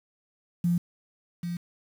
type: tone with echo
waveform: sine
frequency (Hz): 173.3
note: F3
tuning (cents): -13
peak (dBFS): -21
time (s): 0.64-0.78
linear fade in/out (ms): 5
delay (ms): 790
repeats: 1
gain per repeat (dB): -8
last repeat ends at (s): 1.57
effects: 8-bit